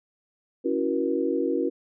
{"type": "chord", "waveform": "sine", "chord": "F# dominant seventh", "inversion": "second", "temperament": "equal with one note detuned", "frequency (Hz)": [277.2, 329.6, 370, 477.3], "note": ["C#4", "E4", "F#4", "A#4"], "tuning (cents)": [0, 0, 0, 41], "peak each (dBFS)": -28, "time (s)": [0.64, 1.7], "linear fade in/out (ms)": 20, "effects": []}